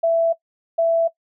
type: tone pair in turn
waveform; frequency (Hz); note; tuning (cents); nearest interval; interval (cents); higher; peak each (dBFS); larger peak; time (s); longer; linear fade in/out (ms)
sine; 664 / 664; E5 / E5; +12 / +12; unison; 0; neither; -14; neither; 0.03-0.33 / 0.78-1.08; neither; 10
effects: noise-tail reverb RT60 0.1 s tail -19 dB re dry